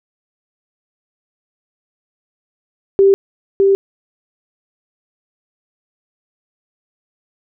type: tone with echo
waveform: sine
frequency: 392 Hz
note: G4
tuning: in tune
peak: -6 dBFS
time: 2.99-3.14 s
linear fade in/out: 0 ms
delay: 610 ms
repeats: 1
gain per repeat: -2 dB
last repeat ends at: 3.75 s
effects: none